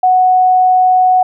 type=tone; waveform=sine; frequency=739 Hz; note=F#5; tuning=2 cents flat; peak=-6 dBFS; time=0.03-1.23 s; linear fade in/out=5 ms; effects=none